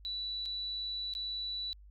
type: tone with dropouts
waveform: sine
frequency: 3951 Hz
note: B7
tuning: in tune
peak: -35 dBFS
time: 0.05-1.73 s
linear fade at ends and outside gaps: 0 ms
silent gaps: 0.455-0.459 / 1.137-1.151 s
effects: added 50 Hz sine -52 dBFS peak until 1.9 s